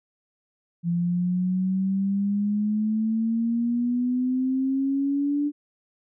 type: exponential sweep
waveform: sine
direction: up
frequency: 170 to 293.7 Hz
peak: -21 dBFS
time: 0.83-5.52 s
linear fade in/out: 50 ms
effects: none